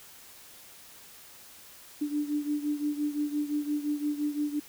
sine beating tone pair, 293.7 / 299.5 Hz, D4 / D4, 0 / +34 cents, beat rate 5.8 Hz, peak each -29 / -33 dBFS, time 2.01-4.6 s, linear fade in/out 10 ms, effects white hiss -51 dBFS RMS until 4.68 s

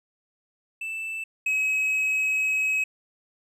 triangle tone pair in turn, 2646 / 2554 Hz, E7 / D#7, +6 / +45 cents, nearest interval minor second, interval 61 cents, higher first, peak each -28 / -20 dBFS, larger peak second, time 0.81-1.24 / 1.46-2.84 s, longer second, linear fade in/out 5 ms, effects resampled to 32000 Hz

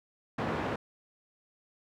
pink band-pass noise, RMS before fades -33 dBFS, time 0.38-0.76 s, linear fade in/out 5 ms, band 140 to 1600 Hz, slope 12 dB/octave, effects none

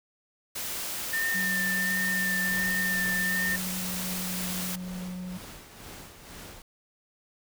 white noise, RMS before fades -34 dBFS, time 0.55-4.76 s, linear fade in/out 10 ms
sine tone with vibrato, 1800 Hz, A6, 39 cents sharp, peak -26 dBFS, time 1.13-3.56 s, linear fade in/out 5 ms, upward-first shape sine, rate 1.4 Hz, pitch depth 17 cents each way
triangle tone with pitch glide, 186.9 to 181.89 Hz, F#3 to F#3, +18 to -29 cents, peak -32 dBFS, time 1.34-5.38 s, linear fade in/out 10 ms, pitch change -47 cents, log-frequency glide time 1.87-4.83 s
pink noise with tremolo, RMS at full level -43 dBFS, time 2.48-6.62 s, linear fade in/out 2 ms, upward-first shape sine, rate 2.1 Hz, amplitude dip 55%
effects none

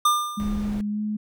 square tone with exponential decay, 1200 Hz, D6, 37 cents sharp, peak -15 dBFS, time 0.05-0.7 s, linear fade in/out 5 ms, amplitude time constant 140 ms
sine tone with pitch glide, 207.4 to 211.9 Hz, G#3 to G#3, -2 to +35 cents, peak -24 dBFS, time 0.37-1.17 s, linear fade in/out 10 ms, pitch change +37 cents, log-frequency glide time 0.88-1.01 s
brown noise, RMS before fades -32 dBFS, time 0.4-0.81 s, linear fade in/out 0 ms
effects none

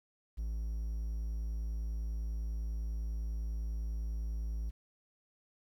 triangle tone, 55 Hz, A1, in tune, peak -32 dBFS, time 0.37-4.71 s, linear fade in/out 20 ms, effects 11-bit

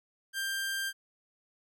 sawtooth tone, 1585 Hz, G6, 19 cents sharp, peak -28 dBFS, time 0.33-0.93 s, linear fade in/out 50 ms, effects none

